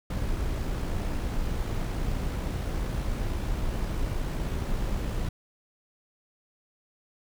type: noise with amplitude modulation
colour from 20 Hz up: brown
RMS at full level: -28 dBFS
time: 0.1-5.29 s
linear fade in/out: 5 ms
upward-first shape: sine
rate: 59.1 Hz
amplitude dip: 25%
effects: none